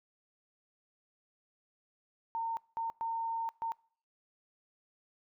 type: tone bursts at uneven times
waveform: sine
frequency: 912 Hz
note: A#5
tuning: 38 cents flat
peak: -32 dBFS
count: 4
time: 2.35-2.57 / 2.77-2.9 / 3.01-3.49 / 3.62-3.72 s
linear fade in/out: 0 ms
effects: noise-tail reverb RT60 0.5 s tail -25 dB re dry